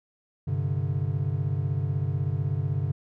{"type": "chord", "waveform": "triangle", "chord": "G suspended fourth", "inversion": "none", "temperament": "equal", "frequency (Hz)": [98, 130.81, 146.83], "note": ["G2", "C3", "D3"], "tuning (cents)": [0, 0, 0], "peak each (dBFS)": -27, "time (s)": [0.47, 2.92], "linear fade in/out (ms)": 10, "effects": []}